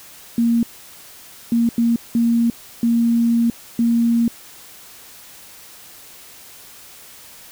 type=tone bursts at uneven times; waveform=sine; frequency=233.1 Hz; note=A#3; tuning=in tune; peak=-13 dBFS; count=6; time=0.38-0.63 / 1.52-1.69 / 1.78-1.96 / 2.15-2.5 / 2.83-3.5 / 3.79-4.28 s; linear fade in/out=2 ms; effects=white hiss -42 dBFS RMS until 7.51 s